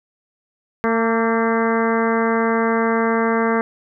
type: harmonic tone with a mistuned harmonic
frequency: 226.8 Hz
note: A#3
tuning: 47 cents flat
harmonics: 1 / 2 / 3 / 4 / 5 / 6 / 7 / 8 / 9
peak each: -20 / -20 / -26 / -26 / -25 / -30 / -27 / -32 / -31 dBFS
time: 0.84-3.61 s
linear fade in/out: 0 ms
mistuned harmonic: 5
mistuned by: +32 cents
effects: none